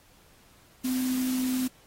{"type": "tone in noise", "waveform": "sine", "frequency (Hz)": 256.1, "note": "C4", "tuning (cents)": -37, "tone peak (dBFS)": -25, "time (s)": [0.84, 1.68], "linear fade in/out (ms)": 10, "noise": "white", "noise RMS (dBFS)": -38, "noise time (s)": [0.84, 1.68], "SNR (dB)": 10, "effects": ["pink hiss -59 dBFS RMS until 1.86 s", "AAC 48 kbps"]}